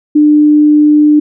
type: tone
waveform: sine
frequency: 299.2 Hz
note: D4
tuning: 32 cents sharp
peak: -3 dBFS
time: 0.15-1.2 s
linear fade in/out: 10 ms
effects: none